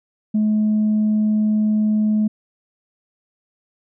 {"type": "tone", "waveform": "sine", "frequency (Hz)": 213.7, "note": "G#3", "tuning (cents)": 50, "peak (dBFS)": -13, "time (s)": [0.34, 2.28], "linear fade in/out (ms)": 10, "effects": ["tanh soft clip ceiling -12 dBFS"]}